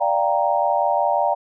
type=chord; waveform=sine; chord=G minor seventh; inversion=second; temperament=equal; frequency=587.3 / 698.5 / 784 / 932.3 Hz; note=D5 / F5 / G5 / Bb5; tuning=0 / 0 / 0 / 0 cents; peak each=-22 dBFS; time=0-1.35 s; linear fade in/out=20 ms; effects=none